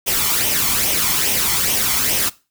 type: noise with flanger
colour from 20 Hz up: white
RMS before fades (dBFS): -18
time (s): 0.06-2.3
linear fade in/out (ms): 20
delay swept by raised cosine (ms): 0.33 to 0.94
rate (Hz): 2.4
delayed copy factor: +0.55
effects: noise-tail reverb RT60 0.3 s tail -20 dB re dry